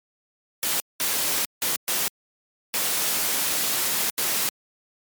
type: noise bursts at uneven times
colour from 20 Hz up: white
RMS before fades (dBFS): -24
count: 6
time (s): 0.63-0.8 / 1-1.45 / 1.62-1.76 / 1.88-2.08 / 2.74-4.1 / 4.18-4.49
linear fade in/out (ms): 0
effects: high-pass 150 Hz 12 dB/octave + MP3 96 kbps